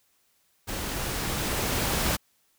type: noise with level ramp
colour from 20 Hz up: pink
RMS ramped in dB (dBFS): -33 to -25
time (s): 0.67-2.17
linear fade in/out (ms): 20
effects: white hiss -68 dBFS RMS until 2.58 s